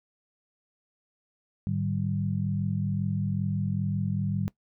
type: tone cluster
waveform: sine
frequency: 105.3 / 150.5 / 192.8 Hz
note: G#2 / D3 / G3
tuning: +24 / +43 / -28 cents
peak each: -30 dBFS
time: 1.67-4.48 s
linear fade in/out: 0 ms
effects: noise-tail reverb RT60 0.1 s tail -20 dB re dry